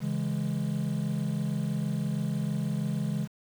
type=chord; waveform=triangle; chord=C# minor; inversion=none; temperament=equal; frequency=138.59 / 164.81 / 207.7 Hz; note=C#3 / E3 / G#3; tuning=0 / 0 / 0 cents; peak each=-29 dBFS; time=0-3.28 s; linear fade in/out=50 ms; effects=tanh soft clip ceiling -20 dBFS + 8-bit